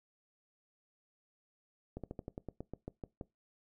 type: slowing click train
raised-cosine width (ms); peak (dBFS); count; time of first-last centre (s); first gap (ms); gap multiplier
2; -28; 12; 1.97-3.212; 67; 1.1
effects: noise-tail reverb RT60 0.2 s tail -21 dB re dry